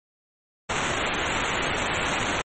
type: noise with sample-and-hold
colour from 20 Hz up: blue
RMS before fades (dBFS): -26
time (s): 0.69-2.42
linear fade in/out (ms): 10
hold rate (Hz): 4900
effects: MP3 32 kbps